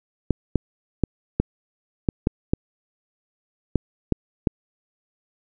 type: clicks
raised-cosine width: 3 ms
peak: -5 dBFS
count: 10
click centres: 0.307 / 0.557 / 1.037 / 1.4 / 2.088 / 2.271 / 2.535 / 3.757 / 4.123 / 4.472 s
effects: none